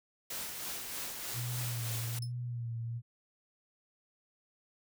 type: noise with tremolo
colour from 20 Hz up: white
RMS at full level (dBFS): -39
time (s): 0.3-2.19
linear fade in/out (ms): 5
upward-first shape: sine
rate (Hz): 3.2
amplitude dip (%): 35
type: tone with vibrato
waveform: sine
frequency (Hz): 118.8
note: A#2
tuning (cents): +33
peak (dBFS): -35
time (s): 1.33-3.02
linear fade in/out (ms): 50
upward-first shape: sine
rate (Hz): 1.2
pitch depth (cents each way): 50
type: tone with exponential decay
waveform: sawtooth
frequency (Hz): 5250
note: E8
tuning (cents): -8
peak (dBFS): -36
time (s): 2.22-2.32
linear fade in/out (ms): 5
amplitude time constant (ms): 21
effects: none

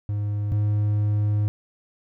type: tone pair in turn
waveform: triangle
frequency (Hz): 103.4 / 104.42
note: G#2 / G#2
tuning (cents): -7 / +10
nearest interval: unison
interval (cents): 17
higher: second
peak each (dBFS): -21 / -17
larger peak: second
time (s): 0.09-0.52 / 0.52-1.48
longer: second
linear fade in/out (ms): 0
effects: none

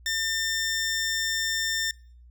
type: tone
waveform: 15% pulse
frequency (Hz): 1800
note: A6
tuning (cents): +39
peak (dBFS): -19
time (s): 0.06-1.91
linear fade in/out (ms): 2
effects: noise-tail reverb RT60 0.5 s tail -26 dB re dry + added 60 Hz sine -48 dBFS peak until 2.3 s

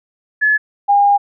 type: tone pair in turn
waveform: sine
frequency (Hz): 1712 / 809.9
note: A6 / G#5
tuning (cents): -48 / -44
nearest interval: octave + minor second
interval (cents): 1296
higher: first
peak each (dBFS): -10 / -8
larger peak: second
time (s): 0.41-0.58 / 0.88-1.18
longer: second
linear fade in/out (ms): 20
effects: none

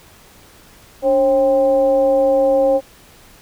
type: tone with frequency modulation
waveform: sine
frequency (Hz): 539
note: C#5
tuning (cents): -49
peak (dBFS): -11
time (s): 1.02-2.81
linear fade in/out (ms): 50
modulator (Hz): 251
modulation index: 0.54
effects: pink hiss -46 dBFS RMS until 3.41 s

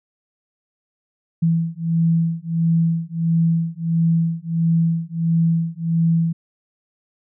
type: beating tone pair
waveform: sine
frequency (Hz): 164.81 / 166.31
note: E3 / E3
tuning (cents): 0 / +16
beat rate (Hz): 1.5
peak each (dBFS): -19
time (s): 1.42-6.33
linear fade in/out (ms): 10
effects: none

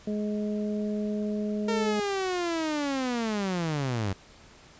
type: harmonic tone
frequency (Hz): 210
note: G#3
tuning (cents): +19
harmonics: 1 / 2 / 3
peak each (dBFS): -28 / -34 / -38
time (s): 0.07-2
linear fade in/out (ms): 5
type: linear sweep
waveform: sawtooth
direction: down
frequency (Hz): 460.8 to 92.5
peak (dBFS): -23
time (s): 1.68-4.13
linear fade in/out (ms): 5
effects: pink hiss -53 dBFS RMS until 4.79 s + resampled to 16000 Hz

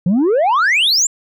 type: exponential sweep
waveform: sine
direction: up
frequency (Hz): 165.2 to 7610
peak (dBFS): -8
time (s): 0.06-1.07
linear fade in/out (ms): 5
effects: tanh soft clip ceiling -10 dBFS

